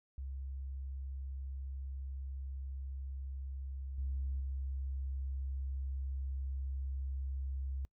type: tone with level steps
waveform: sine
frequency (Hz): 67.2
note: C2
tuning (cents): +47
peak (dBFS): -39 / -33 / -35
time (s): 0.18-7.85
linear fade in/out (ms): 0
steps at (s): 3.98 / 4.4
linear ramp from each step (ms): 5
effects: noise-tail reverb RT60 0.1 s tail -26 dB re dry + tanh soft clip ceiling -30 dBFS